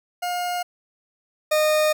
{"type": "tone pair in turn", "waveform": "40% pulse", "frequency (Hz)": [712, 613.7], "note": ["F5", "D#5"], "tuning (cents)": [33, -24], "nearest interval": "minor third", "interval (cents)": 257, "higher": "first", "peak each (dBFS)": [-23, -16], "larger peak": "second", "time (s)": [[0.22, 0.63], [1.51, 1.93]], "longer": "second", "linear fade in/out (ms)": 10, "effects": []}